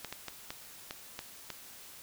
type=clicks; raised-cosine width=0.2 ms; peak=-21 dBFS; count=7; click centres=0.047 / 0.126 / 0.283 / 0.505 / 0.909 / 1.191 / 1.503 s; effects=white hiss -51 dBFS RMS until 2.02 s